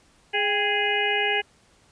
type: harmonic tone with a mistuned harmonic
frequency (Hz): 415.3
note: G#4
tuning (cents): 0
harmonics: 1 / 2 / 4 / 5 / 6 / 7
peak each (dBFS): -28 / -28 / -28 / -28 / -28 / -28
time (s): 0.33-1.42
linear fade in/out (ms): 20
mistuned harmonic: 2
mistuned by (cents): -60
effects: pink hiss -59 dBFS RMS until 1.91 s + resampled to 22050 Hz